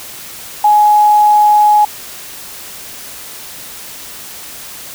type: tone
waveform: sine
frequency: 839 Hz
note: G#5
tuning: 17 cents sharp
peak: -5 dBFS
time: 0.64-1.85 s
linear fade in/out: 5 ms
effects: white hiss -30 dBFS RMS until 4.94 s